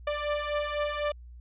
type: beating tone pair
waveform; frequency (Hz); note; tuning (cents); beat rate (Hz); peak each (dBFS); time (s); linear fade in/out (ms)
sawtooth; 587.3 / 591.3; D5 / D5; 0 / +12; 4; -29 / -26; 0.07-1.12; 5
effects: added 60 Hz sine -44 dBFS peak until 1.4 s + resampled to 8000 Hz